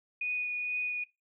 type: tone with vibrato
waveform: sine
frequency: 2470 Hz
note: D#7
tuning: 13 cents flat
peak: -30 dBFS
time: 0.21-1.04 s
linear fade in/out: 5 ms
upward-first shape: triangle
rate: 2.2 Hz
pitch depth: 9 cents each way
effects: noise-tail reverb RT60 0.2 s tail -19 dB re dry